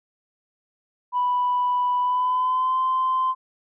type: tone with pitch glide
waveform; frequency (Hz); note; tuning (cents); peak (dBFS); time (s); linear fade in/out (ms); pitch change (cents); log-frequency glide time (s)
sine; 987.8 to 1035.7; B5 to C6; 0 to -18; -18; 1.12-3.35; 50; +82; 2-2.78
effects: tanh soft clip ceiling -15 dBFS